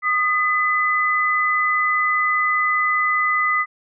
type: tone pair together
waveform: sine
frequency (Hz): 1235 / 2005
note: D#6 / B6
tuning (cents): -13 / +26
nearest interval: minor sixth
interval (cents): 839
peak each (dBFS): -19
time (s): 0.02-3.66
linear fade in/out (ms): 50
effects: none